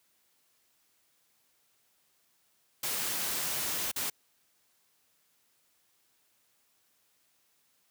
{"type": "noise with dropouts", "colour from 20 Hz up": "white", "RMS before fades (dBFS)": -33, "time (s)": [2.83, 4.1], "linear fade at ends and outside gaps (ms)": 5, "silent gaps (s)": [3.916, 3.96], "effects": ["white hiss -71 dBFS RMS until 7.9 s", "high-pass 80 Hz 12 dB/octave"]}